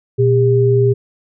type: tone pair together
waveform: sine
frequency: 120.75 / 401.5 Hz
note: B2 / G4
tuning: -39 / +41 cents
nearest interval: octave + major sixth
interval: 2080 cents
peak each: -12 dBFS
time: 0.18-0.94 s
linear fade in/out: 20 ms
effects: none